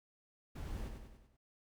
brown noise with echo, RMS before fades -44 dBFS, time 0.55-0.89 s, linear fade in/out 10 ms, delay 96 ms, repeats 5, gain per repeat -5 dB, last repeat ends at 1.37 s, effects none

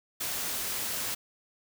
white noise, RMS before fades -33 dBFS, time 0.2-1.15 s, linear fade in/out 10 ms, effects none

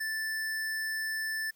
square tone, 1760 Hz, A6, in tune, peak -32 dBFS, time 0-1.51 s, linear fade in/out 10 ms, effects white hiss -68 dBFS RMS until 1.55 s

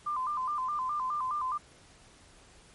sine tone with vibrato, 1108 Hz, C#6, 1 cent flat, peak -29 dBFS, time 0.06-1.58 s, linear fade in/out 10 ms, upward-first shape square, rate 4.8 Hz, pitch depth 130 cents each way, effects pink hiss -57 dBFS RMS until 2.74 s + MP3 48 kbps

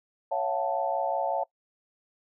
sine chord, F# minor seventh, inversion second, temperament equal with one note detuned, 554.4 / 674.7 / 740 / 880 Hz, C#5 / E5 / F#5 / A5, 0 / +40 / 0 / 0 cents, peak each -31 dBFS, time 0.31-1.44 s, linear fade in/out 10 ms, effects noise-tail reverb RT60 0.1 s tail -22 dB re dry

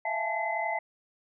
sine tone cluster, 657 / 688 / 829 / 873 / 2042 Hz, E5 / F5 / G#5 / A5 / C7, -6 / -26 / -3 / -14 / -43 cents, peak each -35 / -36 / -39 / -32 / -33 dBFS, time 0.05-0.79 s, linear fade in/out 5 ms, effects none

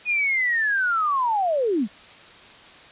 sine linear sweep, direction down, 2489 to 182.1 Hz, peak -19 dBFS, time 0.05-1.88 s, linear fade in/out 50 ms, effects white hiss -46 dBFS RMS until 2.91 s + resampled to 8000 Hz

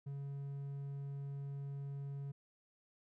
triangle tone, 139.8 Hz, C#3, 15 cents sharp, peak -39 dBFS, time 0.06-2.32 s, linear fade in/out 10 ms, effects none

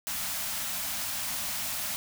white band-stop noise, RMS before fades -33 dBFS, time 0.07-1.96 s, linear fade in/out 0 ms, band 290 to 570 Hz, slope 96 dB/octave, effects none

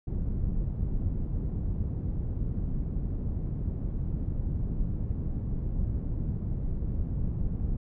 pink low-pass noise, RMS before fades -30 dBFS, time 0.07-7.77 s, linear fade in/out 5 ms, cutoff 170 Hz, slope 12 dB/octave, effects none

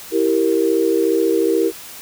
sine chord, E diminished, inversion none, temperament equal, 329.6 / 392 / 466.2 Hz, E4 / G4 / Bb4, 0 / 0 / 0 cents, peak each -18 dBFS, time 0.11-1.72 s, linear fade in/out 50 ms, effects white hiss -36 dBFS RMS until 2.01 s

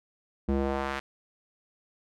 square tone with band-pass filter sweep, 68.3 Hz, C#2, 25 cents flat, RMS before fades -29 dBFS, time 0.48-1 s, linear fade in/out 10 ms, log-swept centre 250 to 1900 Hz, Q 1, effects none

